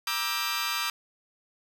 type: chord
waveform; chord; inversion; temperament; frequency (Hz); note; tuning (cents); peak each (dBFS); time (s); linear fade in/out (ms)
15% pulse; E half-diminished seventh; second; just; 949.3 / 1186.7 / 1318.5 / 1582.2; Bb5 / D6 / E6 / G6; +31 / +18 / 0 / +16; -29 / -26 / -27 / -28; 0.07-0.9; 2
effects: none